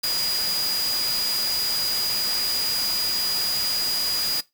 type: tone in noise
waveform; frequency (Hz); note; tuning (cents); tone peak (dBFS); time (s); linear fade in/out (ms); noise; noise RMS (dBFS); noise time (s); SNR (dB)
sine; 4894; D#8; -29; -24; 0.03-4.41; 10; white; -29; 0.03-4.41; +2
effects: noise-tail reverb RT60 0.2 s tail -19 dB re dry